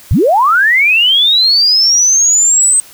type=linear sweep; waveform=sine; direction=up; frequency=56.3 to 8300 Hz; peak=-6 dBFS; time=0.11-2.8 s; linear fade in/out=0 ms; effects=white hiss -38 dBFS RMS until 2.93 s